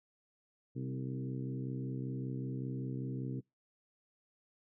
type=harmonic tone with a mistuned harmonic; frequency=65.2 Hz; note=C2; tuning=5 cents flat; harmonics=2 / 3 / 4 / 5 / 6 / 7; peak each=-38 / -46 / -43 / -47 / -51 / -52 dBFS; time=0.75-3.41 s; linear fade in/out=20 ms; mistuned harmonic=5; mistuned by=-17 cents; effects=noise-tail reverb RT60 0.2 s tail -25 dB re dry

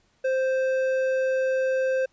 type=tone with hard clipping; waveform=sine; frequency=523.3 Hz; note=C5; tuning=in tune; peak=-23 dBFS; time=0.24-2.06 s; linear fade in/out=10 ms; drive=8 dB; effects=pink hiss -66 dBFS RMS until 2.12 s + resampled to 16000 Hz

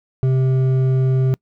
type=tone with hard clipping; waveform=sine; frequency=130.81 Hz; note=C3; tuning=in tune; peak=-15 dBFS; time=0.23-1.34 s; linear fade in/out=0 ms; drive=7 dB; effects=noise-tail reverb RT60 0.1 s tail -26 dB re dry

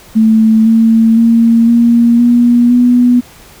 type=tone with pitch steps; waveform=sine; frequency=220.8 / 225.4 / 230.2 / 235 / 240 / 245 Hz; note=A3 / A3 / A#3 / A#3 / B3 / B3; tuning=+6 / +42 / -22 / +14 / -49 / -14 cents; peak=-4 dBFS; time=0.15-3.21 s; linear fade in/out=20 ms; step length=510 ms; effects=pink hiss -38 dBFS RMS until 3.6 s

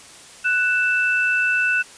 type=tone pair together; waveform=sine; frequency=1485 / 2646 Hz; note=F#6 / E7; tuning=+6 / +6 cents; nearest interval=minor seventh; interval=1000 cents; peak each=-18 / -21 dBFS; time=0.44-1.83 s; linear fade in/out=20 ms; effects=white hiss -43 dBFS RMS until 1.97 s + resampled to 22050 Hz

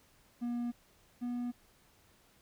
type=tone pair in turn; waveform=triangle; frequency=239.6 / 243.1 Hz; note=A#3 / B3; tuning=+48 / -27 cents; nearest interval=unison; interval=25 cents; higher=second; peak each=-31 / -32 dBFS; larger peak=first; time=0.41-0.72 / 1.21-1.52 s; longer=neither; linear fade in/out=20 ms; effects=pink hiss -66 dBFS RMS until 2.41 s

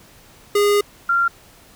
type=tone pair in turn; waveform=square / sine; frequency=410 / 1382.4 Hz; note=G#4 / F6; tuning=-22 / -18 cents; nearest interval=octave + major sixth; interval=2104 cents; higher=second; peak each=-14 dBFS; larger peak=neither; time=0.55-0.81 / 1.09-1.28 s; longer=first; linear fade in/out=5 ms; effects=pink hiss -48 dBFS RMS until 1.75 s

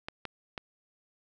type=clicks; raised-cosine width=0.3 ms; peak=-20 dBFS; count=3; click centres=0.085 / 0.253 / 0.578 s; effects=none

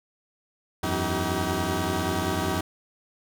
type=tone cluster; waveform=15% pulse; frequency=84.1 / 94.4 / 317.6 / 382.9 Hz; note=E2 / F#2 / D#4 / G4; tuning=+35 / +35 / +36 / -41 cents; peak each=-24 dBFS; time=0.83-2.61 s; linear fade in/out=5 ms; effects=none

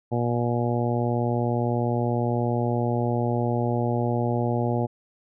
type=harmonic tone; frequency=119.8 Hz; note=A#2; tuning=48 cents sharp; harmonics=1 / 2 / 3 / 4 / 5 / 6 / 7; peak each=-25 / -28 / -30 / -31 / -32 / -33 / -33 dBFS; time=0.11-4.87 s; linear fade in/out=20 ms; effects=none

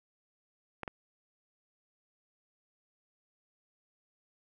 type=clicks; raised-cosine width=0.5 ms; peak=-22 dBFS; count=2; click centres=0.833 / 0.878 s; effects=none

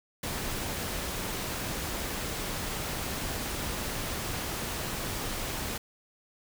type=noise; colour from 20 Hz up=pink; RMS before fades=-34 dBFS; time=0.23-5.78 s; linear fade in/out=5 ms; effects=none

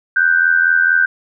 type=tone pair together; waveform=sine; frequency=1480.6 / 1565 Hz; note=F#6 / G6; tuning=+1 / -3 cents; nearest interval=minor second; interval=96 cents; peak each=-14 / -12 dBFS; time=0.16-1.06 s; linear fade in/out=5 ms; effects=none

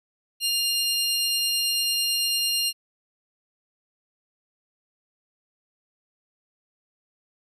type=tone pair together; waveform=sawtooth; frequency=2805 / 4203 Hz; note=F7 / C8; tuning=+7 / +7 cents; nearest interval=perfect fifth; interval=700 cents; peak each=-22 dBFS; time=0.4-2.73 s; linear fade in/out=50 ms; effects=resampled to 32000 Hz

